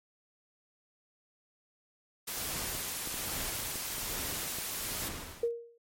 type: noise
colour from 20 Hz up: white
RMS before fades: -37 dBFS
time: 2.27-5.09 s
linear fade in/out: 10 ms
type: noise with tremolo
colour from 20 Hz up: pink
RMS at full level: -39 dBFS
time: 2.37-5.51 s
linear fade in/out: 0 ms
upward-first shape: triangle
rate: 1.2 Hz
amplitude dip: 100%
type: clicks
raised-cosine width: 2 ms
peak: -29 dBFS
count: 7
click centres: 2.751 / 3.074 / 3.142 / 3.757 / 3.982 / 4.327 / 4.586 s
type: tone with exponential decay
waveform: sine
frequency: 468.5 Hz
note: A#4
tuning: 9 cents sharp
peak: -24 dBFS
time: 5.43-5.78 s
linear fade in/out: 5 ms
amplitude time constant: 76 ms
effects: MP3 64 kbps